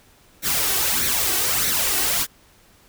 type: noise with flanger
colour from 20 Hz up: white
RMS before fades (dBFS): -21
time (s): 0.42-2.27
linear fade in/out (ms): 50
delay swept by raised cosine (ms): 0.5 to 2.7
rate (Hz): 1.6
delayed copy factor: +0.6
effects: pink hiss -54 dBFS RMS until 2.88 s